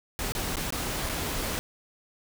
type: noise with dropouts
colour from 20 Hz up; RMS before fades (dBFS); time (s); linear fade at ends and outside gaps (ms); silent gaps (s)
pink; -31; 0.19-1.59; 0; 0.321-0.351 / 0.557-0.569 / 0.705-0.724 / 1.091-1.096
effects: none